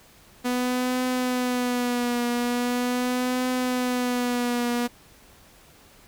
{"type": "tone with vibrato", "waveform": "sawtooth", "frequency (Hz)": 246.9, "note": "B3", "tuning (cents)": 0, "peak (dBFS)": -19, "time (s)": [0.44, 4.88], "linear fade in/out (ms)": 20, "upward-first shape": "triangle", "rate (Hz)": 0.41, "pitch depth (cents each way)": 48, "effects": ["pink hiss -53 dBFS RMS until 6.07 s"]}